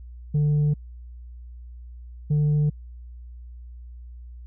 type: tone pair in turn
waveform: sine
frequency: 148.2 / 148.85 Hz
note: D3 / D3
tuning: +16 / +24 cents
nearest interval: unison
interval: 8 cents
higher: second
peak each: -15 dBFS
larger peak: neither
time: 0.34-0.74 / 2.3-2.7 s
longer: neither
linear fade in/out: 10 ms
effects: tanh soft clip ceiling -17 dBFS + added 60 Hz sine -38 dBFS peak until 4.46 s